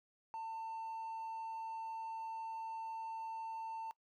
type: tone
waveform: triangle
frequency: 897 Hz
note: A5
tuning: 33 cents sharp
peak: -38 dBFS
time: 0.34-3.91 s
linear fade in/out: 0 ms
effects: noise-tail reverb RT60 0.1 s tail -22 dB re dry + tanh soft clip ceiling -36 dBFS